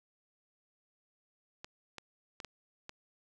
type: clicks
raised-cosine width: 0.2 ms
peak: -26 dBFS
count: 5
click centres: 1.645 / 1.983 / 2.402 / 2.447 / 2.894 s
effects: none